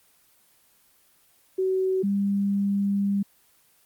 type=tone pair in turn; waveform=sine; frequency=376.9 / 199.66 Hz; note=F#4 / G3; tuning=+32 / +32 cents; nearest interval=major seventh; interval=1100 cents; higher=first; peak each=-21 dBFS; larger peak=neither; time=1.58-2.03 / 2.03-3.23 s; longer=second; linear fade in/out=10 ms; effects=white hiss -61 dBFS RMS until 3.85 s + Opus 24 kbps